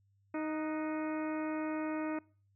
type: harmonic tone with a mistuned harmonic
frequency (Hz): 311.1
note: D#4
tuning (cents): 0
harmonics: 1 / 2 / 3 / 4 / 5 / 6 / 7 / 8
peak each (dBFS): -35 / -41 / -45 / -47 / -49 / -51 / -52 / -53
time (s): 0.34-2.19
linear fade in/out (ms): 5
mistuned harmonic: 5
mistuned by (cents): -69
effects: noise-tail reverb RT60 0.4 s tail -24 dB re dry + added 99 Hz sine -68 dBFS peak until 2.55 s